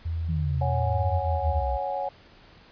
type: tone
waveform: sine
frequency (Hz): 82.41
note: E2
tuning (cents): 0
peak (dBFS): -26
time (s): 0.05-1.62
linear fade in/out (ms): 10
type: exponential sweep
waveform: sine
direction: down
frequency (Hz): 164.81 to 60.3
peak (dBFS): -26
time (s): 0.28-1.78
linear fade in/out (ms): 20
type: chord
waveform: sine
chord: C# suspended fourth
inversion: none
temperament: equal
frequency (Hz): 554.4 / 740 / 830.6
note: C#5 / F#5 / G#5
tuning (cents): 0 / 0 / 0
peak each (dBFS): -31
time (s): 0.61-2.09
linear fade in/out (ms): 5
effects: pink hiss -53 dBFS RMS until 2.71 s + resampled to 11025 Hz